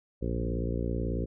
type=harmonic tone with a mistuned harmonic; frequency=58.3 Hz; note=A#1; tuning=1 cent sharp; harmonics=1 / 2 / 3 / 4 / 5 / 6 / 7 / 8 / 9; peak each=-32 / -35 / -37 / -38 / -39 / -40 / -40 / -41 / -42 dBFS; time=0.21-1.26 s; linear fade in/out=20 ms; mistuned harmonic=2; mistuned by=-24 cents; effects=none